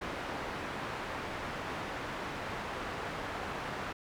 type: low-pass noise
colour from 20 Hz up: white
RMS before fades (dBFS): -39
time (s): 0.01-3.93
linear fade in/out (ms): 10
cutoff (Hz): 1500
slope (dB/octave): 12
effects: none